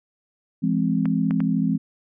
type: chord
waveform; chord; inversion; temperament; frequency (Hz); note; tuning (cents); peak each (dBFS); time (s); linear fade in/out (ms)
sine; E augmented; none; equal with one note detuned; 168.86 / 207.7 / 261.6; E3 / G#3 / B#3; +42 / 0 / 0; -23; 0.62-1.78; 20
type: clicks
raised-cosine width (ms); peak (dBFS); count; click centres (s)
0.5; -19; 3; 1.056 / 1.309 / 1.404
effects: none